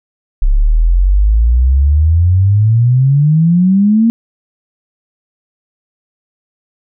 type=exponential sweep; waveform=sine; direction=up; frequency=33.14 to 233.1 Hz; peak=-6 dBFS; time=0.42-4.1 s; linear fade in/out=0 ms; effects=none